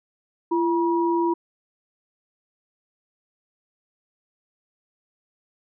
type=tone pair together; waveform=sine; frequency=340 / 961.7 Hz; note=F4 / B5; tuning=-46 / -46 cents; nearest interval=octave + tritone; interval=1800 cents; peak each=-20 / -24 dBFS; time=0.51-1.34 s; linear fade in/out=10 ms; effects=none